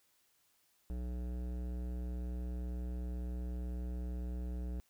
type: tone with hard clipping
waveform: sine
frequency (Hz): 61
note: B1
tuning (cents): -21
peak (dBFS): -39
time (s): 0.9-4.8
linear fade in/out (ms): 0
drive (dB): 15
effects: white hiss -73 dBFS RMS until 4.89 s